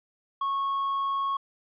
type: tone with tanh clipping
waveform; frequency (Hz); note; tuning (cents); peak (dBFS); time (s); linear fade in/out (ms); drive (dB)
sine; 1100; C#6; -14; -26; 0.41-1.37; 5; 3
effects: resampled to 8000 Hz